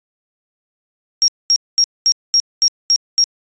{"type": "tone bursts", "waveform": "sine", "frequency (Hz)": 5588, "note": "F8", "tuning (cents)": 0, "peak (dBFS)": -9, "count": 8, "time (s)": [1.22, 3.24], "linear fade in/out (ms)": 0, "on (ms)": 60, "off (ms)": 220, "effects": ["resampled to 16000 Hz"]}